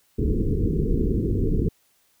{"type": "low-pass noise", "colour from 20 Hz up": "pink", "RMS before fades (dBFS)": -22, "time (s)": [0.18, 1.69], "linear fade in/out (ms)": 10, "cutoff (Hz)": 460, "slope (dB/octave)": 96, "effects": ["white hiss -64 dBFS RMS until 2.2 s"]}